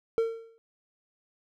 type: tone with exponential decay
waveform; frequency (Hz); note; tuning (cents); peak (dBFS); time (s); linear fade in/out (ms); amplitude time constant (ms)
triangle; 454.8; A#4; -43; -18; 0.18-0.58; 0; 85
effects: none